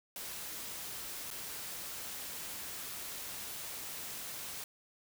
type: noise with dropouts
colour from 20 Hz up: white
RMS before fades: -43 dBFS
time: 0.16-4.64 s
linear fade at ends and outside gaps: 1 ms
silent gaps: 1.304-1.311 s
effects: none